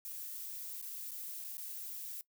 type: noise with dropouts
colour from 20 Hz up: violet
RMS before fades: -44 dBFS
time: 0.05-2.21 s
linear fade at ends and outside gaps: 0 ms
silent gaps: 0.815-0.825 / 1.109-1.116 / 1.442-1.447 / 1.57-1.58 s
effects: noise-tail reverb RT60 0.1 s tail -20 dB re dry